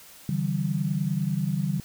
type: tone cluster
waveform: sine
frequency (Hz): 142.1 / 161.3 / 191.7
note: C#3 / E3 / G3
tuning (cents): +43 / -37 / -38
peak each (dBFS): -28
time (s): 0.29-1.8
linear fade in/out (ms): 2
effects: white hiss -49 dBFS RMS until 1.84 s